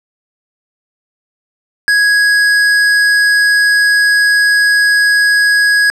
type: tone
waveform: square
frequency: 1661.2 Hz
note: G#6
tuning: in tune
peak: -8 dBFS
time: 1.88-5.9 s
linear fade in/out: 0 ms
effects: low-pass 8000 Hz 12 dB/octave + 8-bit